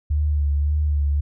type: tone with vibrato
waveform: sine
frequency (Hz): 73.4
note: D2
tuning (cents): 0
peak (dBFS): -17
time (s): 0.1-1.21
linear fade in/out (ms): 10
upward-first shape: sine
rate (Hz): 1.8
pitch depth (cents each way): 40
effects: none